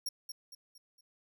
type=tone with echo; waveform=sawtooth; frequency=5560 Hz; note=F8; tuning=9 cents flat; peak=-31 dBFS; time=0.06-0.09 s; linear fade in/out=5 ms; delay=230 ms; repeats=4; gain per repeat=-7 dB; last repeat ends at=1.01 s; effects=none